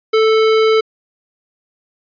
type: tone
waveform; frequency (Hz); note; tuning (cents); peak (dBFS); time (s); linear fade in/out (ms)
square; 440; A4; 0; -10; 0.13-0.81; 10
effects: resampled to 11025 Hz